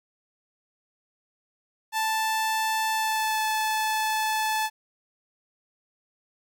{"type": "tone with pitch glide", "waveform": "sawtooth", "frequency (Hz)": [880, 869.4], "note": ["A5", "A5"], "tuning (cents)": [0, -21], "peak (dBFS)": -20, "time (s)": [1.92, 4.7], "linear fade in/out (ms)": 50, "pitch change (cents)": -21, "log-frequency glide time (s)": [2.92, 3.42], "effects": ["10-bit"]}